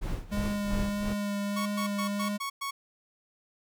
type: noise with tremolo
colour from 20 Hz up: brown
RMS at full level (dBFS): -31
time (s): 0.01-1.14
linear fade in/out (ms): 20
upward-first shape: sine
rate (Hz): 2.9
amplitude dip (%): 85
type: tone with vibrato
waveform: square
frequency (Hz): 203.9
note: G#3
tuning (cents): -32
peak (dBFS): -30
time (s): 0.31-2.38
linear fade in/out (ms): 20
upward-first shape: sine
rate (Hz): 1.6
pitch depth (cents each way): 14
type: tone bursts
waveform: sawtooth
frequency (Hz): 1108.7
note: C#6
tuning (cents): 0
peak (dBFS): -28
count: 6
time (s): 1.56-2.71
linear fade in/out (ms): 10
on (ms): 100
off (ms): 110
effects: none